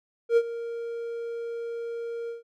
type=tone with ADSR envelope; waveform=triangle; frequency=466 Hz; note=A#4; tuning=1 cent flat; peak=-13 dBFS; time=0.29-2.43 s; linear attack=78 ms; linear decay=53 ms; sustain=-16 dB; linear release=140 ms; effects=none